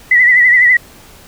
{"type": "tone with vibrato", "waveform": "sine", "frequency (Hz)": 1971, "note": "B6", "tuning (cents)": -4, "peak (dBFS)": -5, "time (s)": [0.11, 0.77], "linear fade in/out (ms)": 5, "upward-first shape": "triangle", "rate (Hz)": 12, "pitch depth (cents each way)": 75, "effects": ["pink hiss -40 dBFS RMS until 1.27 s"]}